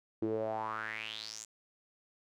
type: tone with band-pass filter sweep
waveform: sawtooth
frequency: 109.6 Hz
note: A2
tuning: 6 cents flat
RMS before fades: -38 dBFS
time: 0.22-1.45 s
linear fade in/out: 5 ms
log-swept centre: 330 to 7400 Hz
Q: 6.1
effects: none